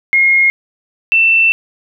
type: tone pair in turn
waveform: sine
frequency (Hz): 2147 / 2676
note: C7 / E7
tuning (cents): +44 / +25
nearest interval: major third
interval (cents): 381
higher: second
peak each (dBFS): -7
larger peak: neither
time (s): 0.13-0.5 / 1.12-1.52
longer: second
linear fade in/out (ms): 0
effects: none